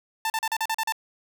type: tone bursts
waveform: sawtooth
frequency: 889 Hz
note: A5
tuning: 18 cents sharp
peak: -20 dBFS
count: 8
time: 0.25-0.923 s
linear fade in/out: 2 ms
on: 50 ms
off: 39 ms
effects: none